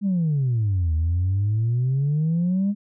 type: exponential two-way sweep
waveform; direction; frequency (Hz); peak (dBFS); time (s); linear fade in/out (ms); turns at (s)
sine; down then up; 207.7 to 77.78 to 207.7; -17; 0.01-2.75; 50; 0.94
effects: tanh soft clip ceiling -16 dBFS